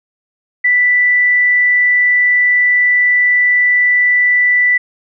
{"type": "tone", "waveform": "sine", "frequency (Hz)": 1976, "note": "B6", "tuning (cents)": 0, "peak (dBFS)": -8, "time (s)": [0.64, 4.78], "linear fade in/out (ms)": 10, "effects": []}